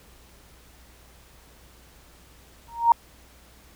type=tone with exponential growth; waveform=sine; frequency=932.3 Hz; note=A#5; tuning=in tune; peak=-9 dBFS; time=2.68-2.92 s; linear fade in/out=2 ms; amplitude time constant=52 ms; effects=added 60 Hz sine -54 dBFS peak until 3.75 s + pink hiss -54 dBFS RMS until 3.75 s